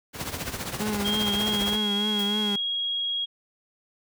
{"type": "noise with tremolo", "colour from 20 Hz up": "pink", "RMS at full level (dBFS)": -29, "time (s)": [0.13, 1.78], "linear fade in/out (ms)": 50, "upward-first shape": "triangle", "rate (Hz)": 15, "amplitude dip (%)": 75}
{"type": "tone with vibrato", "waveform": "35% pulse", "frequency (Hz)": 207.7, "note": "G#3", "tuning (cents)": 0, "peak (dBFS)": -25, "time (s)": [0.8, 2.56], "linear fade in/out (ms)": 5, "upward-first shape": "triangle", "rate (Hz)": 3.3, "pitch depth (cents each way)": 55}
{"type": "tone with pitch glide", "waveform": "sine", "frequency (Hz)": [3228, 3292], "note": ["G#7", "G#7"], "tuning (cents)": [-50, -16], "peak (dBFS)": -25, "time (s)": [1.04, 3.26], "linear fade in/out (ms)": 20, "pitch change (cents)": 34, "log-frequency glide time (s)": [1.2, 1.8]}
{"type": "noise with exponential decay", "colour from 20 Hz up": "white", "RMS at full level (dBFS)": -36, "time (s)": [2.19, 2.41], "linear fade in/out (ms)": 2, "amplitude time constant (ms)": 47}
{"effects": ["high-pass 60 Hz 12 dB/octave"]}